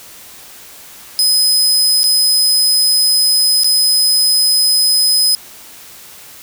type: tone with dropouts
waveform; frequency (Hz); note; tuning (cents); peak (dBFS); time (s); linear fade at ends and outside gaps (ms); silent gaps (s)
sawtooth; 5040; D#8; +21; -7; 1.19-5.35; 0; 2.033-2.04 / 3.635-3.644
effects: white hiss -37 dBFS RMS until 6.42 s